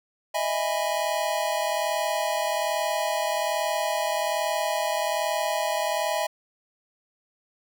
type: chord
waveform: square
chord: E major seventh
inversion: third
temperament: just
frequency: 618.1 / 659.3 / 824.1 / 988.9 Hz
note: D#5 / E5 / G#5 / B5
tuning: -12 / 0 / -14 / +2 cents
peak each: -30 / -30 / -30 / -33 dBFS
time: 0.34-6.27 s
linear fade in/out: 10 ms
effects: none